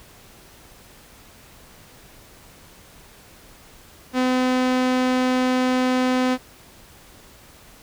sawtooth tone with low-pass filter, 254.6 Hz, C4, 47 cents flat, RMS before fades -20 dBFS, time 4.13-6.38 s, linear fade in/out 50 ms, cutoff 5900 Hz, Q 0.55, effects pink hiss -48 dBFS RMS until 7.82 s

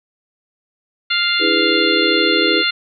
harmonic tone, 698.5 Hz, F5, in tune, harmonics 2 / 3 / 4 / 5 / 6, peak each -21 / -21 / -21 / -21 / -21 dBFS, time 1.1-2.71 s, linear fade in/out 10 ms
sine chord, E dominant seventh, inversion third, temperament just, 296.7 / 329.6 / 412 / 494.4 Hz, D4 / E4 / G#4 / B4, +18 / 0 / -14 / +2 cents, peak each -25 / -19 / -20 / -22 dBFS, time 1.39-2.64 s, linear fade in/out 50 ms
effects none

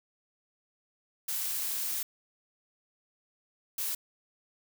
blue noise bursts at uneven times, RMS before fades -33 dBFS, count 2, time 1.28-2.03 / 3.78-3.95 s, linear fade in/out 5 ms, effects none

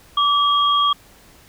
sine tone pair together, 1157 / 3265 Hz, D6 / G#7, -26 / -30 cents, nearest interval octave + tritone, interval 1796 cents, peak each -15 / -19 dBFS, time 0.17-0.93 s, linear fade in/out 5 ms, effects pink hiss -49 dBFS RMS until 1.48 s

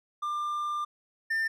triangle tone pair in turn, 1194 / 1795.2 Hz, D6 / A6, +28 / +34 cents, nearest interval perfect fifth, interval 706 cents, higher second, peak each -27 / -24 dBFS, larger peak second, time 0.22-0.85 / 1.3-1.48 s, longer first, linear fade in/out 10 ms, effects none

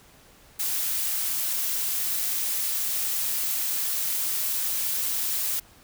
blue noise, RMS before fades -27 dBFS, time 0.59-5.6 s, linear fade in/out 10 ms, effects pink hiss -54 dBFS RMS until 5.83 s

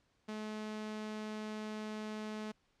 sawtooth tone, 214.6 Hz, A3, 43 cents flat, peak -36 dBFS, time 0.28-2.52 s, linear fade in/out 10 ms, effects pink hiss -75 dBFS RMS until 2.8 s + low-pass 6000 Hz 12 dB/octave

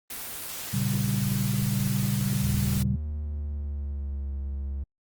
white noise, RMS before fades -36 dBFS, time 0.1-2.83 s, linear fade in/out 5 ms
sine chord, G diminished, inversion first, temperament equal, 116.54 / 138.59 / 196 Hz, Bb2 / Db3 / G3, 0 / 0 / 0 cents, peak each -28 dBFS, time 0.73-2.96 s, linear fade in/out 10 ms
triangle tone with pitch glide, 77.78 to 68.89 Hz, D#2 to C#2, 0 to -10 cents, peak -27 dBFS, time 2.42-4.84 s, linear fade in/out 10 ms, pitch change -210 cents, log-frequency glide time 2.62-4.26 s
effects Opus 24 kbps

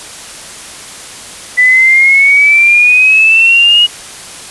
sine exponential sweep, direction up, 1982 to 2900 Hz, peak -3 dBFS, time 1.57-3.87 s, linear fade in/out 20 ms, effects white hiss -28 dBFS RMS until 4.5 s + resampled to 24000 Hz

